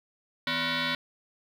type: tone with frequency modulation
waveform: sine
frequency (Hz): 987.8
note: B5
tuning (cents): 0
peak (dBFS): -25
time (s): 0.47-0.95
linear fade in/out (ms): 2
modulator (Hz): 413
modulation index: 7.8
effects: tanh soft clip ceiling -22 dBFS + 9-bit